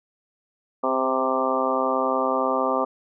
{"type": "harmonic tone with a mistuned harmonic", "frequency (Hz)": 130.81, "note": "C3", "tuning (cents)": 0, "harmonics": [2, 3, 4, 5, 6, 7, 8, 9], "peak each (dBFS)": [-29, -30, -26, -28, -30, -30, -31, -26], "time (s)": [0.83, 2.85], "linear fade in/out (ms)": 10, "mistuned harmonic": 3, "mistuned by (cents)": 27, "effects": []}